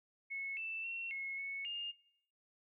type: tone with pitch steps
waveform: sine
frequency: 2193 / 2655 / 2720 / 2175 / 2206 / 2823 Hz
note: C#7 / E7 / F7 / C#7 / C#7 / F7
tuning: -19 / +12 / -46 / -33 / -9 / +18 cents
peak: -39 dBFS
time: 0.3-1.92 s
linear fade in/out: 20 ms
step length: 270 ms
effects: noise-tail reverb RT60 0.8 s tail -22 dB re dry